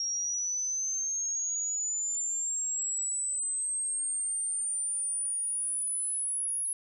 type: linear sweep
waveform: sine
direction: up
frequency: 5588 to 10548 Hz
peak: -29 dBFS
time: 0-6.73 s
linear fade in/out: 2 ms
effects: none